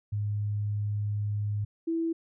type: tone pair in turn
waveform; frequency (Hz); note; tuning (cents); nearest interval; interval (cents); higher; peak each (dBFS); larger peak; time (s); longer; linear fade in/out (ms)
sine; 103.83 / 329.6; G#2 / E4; 0 / 0; octave + minor sixth; 2000; second; -27 / -26; second; 0.12-1.65 / 1.87-2.13; first; 10
effects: none